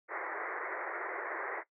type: band-pass noise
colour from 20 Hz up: white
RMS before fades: -39 dBFS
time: 0.08-1.64 s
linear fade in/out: 50 ms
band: 330 to 2100 Hz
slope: 96 dB/octave
effects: noise-tail reverb RT60 0.1 s tail -17 dB re dry